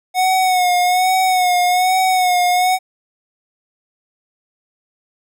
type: tone with vibrato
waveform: square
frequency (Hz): 733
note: F#5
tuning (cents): -16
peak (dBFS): -13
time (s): 0.14-2.79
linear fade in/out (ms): 50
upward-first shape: sine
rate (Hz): 1.2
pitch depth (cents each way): 44
effects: none